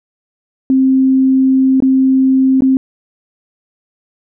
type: tone with dropouts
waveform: sine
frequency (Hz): 263.8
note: C4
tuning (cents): +14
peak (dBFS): -7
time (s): 0.7-2.77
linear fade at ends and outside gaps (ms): 1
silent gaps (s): 1.803-1.823 / 2.607-2.621
effects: none